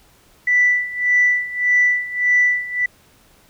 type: tone with tremolo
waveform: sine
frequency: 1975.5 Hz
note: B6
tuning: in tune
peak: -10 dBFS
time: 0.47-2.86 s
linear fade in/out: 5 ms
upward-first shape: sine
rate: 1.7 Hz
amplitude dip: 85%
effects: tanh soft clip ceiling -6 dBFS + pink hiss -53 dBFS RMS until 3.49 s